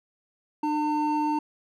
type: tone pair together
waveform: triangle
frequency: 301.6 / 903.8 Hz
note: D4 / A5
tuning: +46 / +46 cents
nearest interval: octave + perfect fifth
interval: 1900 cents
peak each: -24 dBFS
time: 0.63-1.39 s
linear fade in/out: 5 ms
effects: none